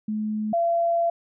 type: tone pair in turn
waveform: sine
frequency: 214.1 / 679.7 Hz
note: A3 / F5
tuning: -47 / -47 cents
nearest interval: octave + minor sixth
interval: 2000 cents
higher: second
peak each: -24 / -19 dBFS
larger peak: second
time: 0.08-0.53 / 0.53-1.1 s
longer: second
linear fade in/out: 5 ms
effects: none